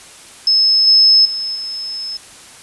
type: tone with level steps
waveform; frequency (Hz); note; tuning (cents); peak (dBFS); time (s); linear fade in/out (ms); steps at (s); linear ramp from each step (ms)
sine; 5200; E8; -24; -9 / -6 / -19 / -22; 0.47-2.17; 2; 0.87 / 1.25 / 1.55; 5
effects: white hiss -39 dBFS RMS until 2.62 s + resampled to 24000 Hz